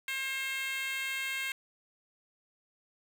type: tone with high-pass filter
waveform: 10% pulse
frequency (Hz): 534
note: C5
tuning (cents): +35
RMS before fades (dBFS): -35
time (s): 0.08-1.52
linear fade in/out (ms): 2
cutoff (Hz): 2000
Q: 2.1
effects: 9-bit